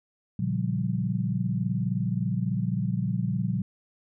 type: chord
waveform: sine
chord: G half-diminished seventh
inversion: first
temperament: just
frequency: 117.6 / 141.12 / 176.4 / 196 Hz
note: Bb2 / Db3 / F3 / G3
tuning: +16 / +31 / +18 / 0 cents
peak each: -29 / -32 / -29 / -31 dBFS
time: 0.39-3.62 s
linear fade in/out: 5 ms
effects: none